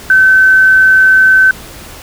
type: tone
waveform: sine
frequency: 1531 Hz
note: G6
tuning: 41 cents flat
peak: -3 dBFS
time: 0.1-1.51 s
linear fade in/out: 2 ms
effects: pink hiss -31 dBFS RMS until 2.02 s